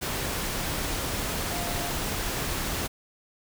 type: tone in noise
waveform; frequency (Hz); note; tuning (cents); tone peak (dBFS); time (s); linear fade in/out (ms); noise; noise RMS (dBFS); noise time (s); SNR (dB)
sine; 698.5; F5; 0; -36; 1.51-1.91; 20; pink; -30; 0.01-2.88; -9
effects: none